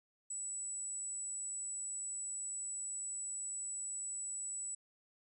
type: tone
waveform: sine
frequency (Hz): 7902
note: B8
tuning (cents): 0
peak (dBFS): -39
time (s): 0.3-4.75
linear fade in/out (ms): 5
effects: none